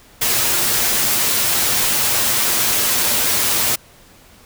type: noise with comb filter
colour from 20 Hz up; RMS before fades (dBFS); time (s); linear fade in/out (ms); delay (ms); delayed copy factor
white; -17; 0.21-3.76; 10; 8.5; +0.55
effects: pink hiss -47 dBFS RMS until 4.45 s